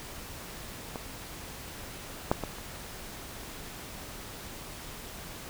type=clicks; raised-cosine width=1 ms; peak=-21 / -9 / -18 / -28 dBFS; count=4; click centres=0.958 / 2.315 / 2.437 / 2.585 s; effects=pink hiss -43 dBFS RMS until 5.49 s